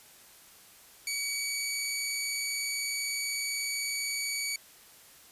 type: tone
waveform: 15% pulse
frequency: 2266 Hz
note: C#7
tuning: 37 cents sharp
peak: -24 dBFS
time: 1.07-4.56 s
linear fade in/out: 2 ms
effects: white hiss -55 dBFS RMS until 5.31 s + resampled to 32000 Hz